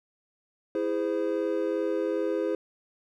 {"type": "chord", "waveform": "triangle", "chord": "E augmented", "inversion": "none", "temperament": "just", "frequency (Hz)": [329.6, 412, 515], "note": ["E4", "G#4", "B#4"], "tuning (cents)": [0, -14, -28], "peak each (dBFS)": -28, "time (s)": [0.75, 2.55], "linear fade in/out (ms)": 2, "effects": []}